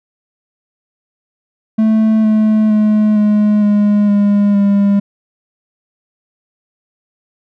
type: tone with pitch steps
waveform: triangle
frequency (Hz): 219.1 / 216 / 212.9 / 209.8 / 206.8 / 203.8 / 200.9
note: A3 / A3 / G#3 / G#3 / G#3 / G#3 / G3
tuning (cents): -7 / -32 / +43 / +18 / -7 / -32 / +43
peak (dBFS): -6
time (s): 1.78-5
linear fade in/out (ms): 10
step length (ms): 460
effects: none